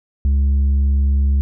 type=tone with tanh clipping; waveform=sine; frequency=69.2 Hz; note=C#2; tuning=2 cents flat; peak=-13 dBFS; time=0.25-1.41 s; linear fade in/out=0 ms; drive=4 dB; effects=none